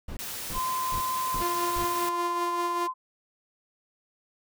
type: noise bursts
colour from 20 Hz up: brown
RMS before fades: -35 dBFS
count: 5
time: 0.08-1.85 s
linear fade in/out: 5 ms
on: 90 ms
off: 330 ms
type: noise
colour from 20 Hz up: white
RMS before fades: -36 dBFS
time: 0.19-2.09 s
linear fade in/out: 0 ms
type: tone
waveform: sine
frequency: 1030 Hz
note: C6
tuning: 28 cents flat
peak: -27 dBFS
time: 0.53-2.94 s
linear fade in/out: 50 ms
type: tone with tremolo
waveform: sawtooth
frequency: 349.2 Hz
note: F4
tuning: in tune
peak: -25 dBFS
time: 1.4-2.88 s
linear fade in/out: 20 ms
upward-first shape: sine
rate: 5.1 Hz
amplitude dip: 45%
effects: none